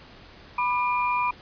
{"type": "tone cluster", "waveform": "sine", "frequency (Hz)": [988, 1197, 2407], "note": ["B5", "D6", "D7"], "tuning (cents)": [0, 33, 42], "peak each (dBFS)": [-23, -31, -29], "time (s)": [0.58, 1.31], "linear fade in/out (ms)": 5, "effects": ["pink hiss -48 dBFS RMS until 1.41 s", "resampled to 11025 Hz"]}